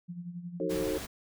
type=tone with tremolo; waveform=sine; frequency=174.61 Hz; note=F3; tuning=in tune; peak=-35 dBFS; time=0.08-0.84 s; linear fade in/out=20 ms; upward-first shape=sine; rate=11 Hz; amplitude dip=65%
type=chord; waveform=sine; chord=D# diminished seventh; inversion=none; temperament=just; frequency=311.1 / 373.4 / 448 / 537.6 Hz; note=D#4 / F#4 / A4 / C5; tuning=0 / +16 / +31 / +47 cents; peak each=-34 / -35 / -34 / -35 dBFS; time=0.6-0.98 s; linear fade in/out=2 ms
type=noise; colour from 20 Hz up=pink; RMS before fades=-40 dBFS; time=0.69-1.07 s; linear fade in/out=20 ms
effects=none